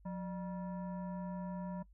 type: tone with frequency modulation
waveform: sine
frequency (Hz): 180.6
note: F#3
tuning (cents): -42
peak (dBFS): -38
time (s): 0.05-1.83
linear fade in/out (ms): 10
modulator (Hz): 781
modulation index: 0.63
effects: noise-tail reverb RT60 0.1 s tail -21 dB re dry + added 50 Hz sine -59 dBFS peak until 1.93 s